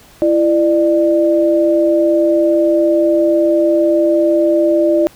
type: tone pair together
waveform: sine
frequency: 335.5 / 597.8 Hz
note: E4 / D5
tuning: +31 / +31 cents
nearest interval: minor seventh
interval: 1000 cents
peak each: -12 dBFS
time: 0.22-5.07 s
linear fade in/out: 0 ms
effects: pink hiss -44 dBFS RMS until 5.15 s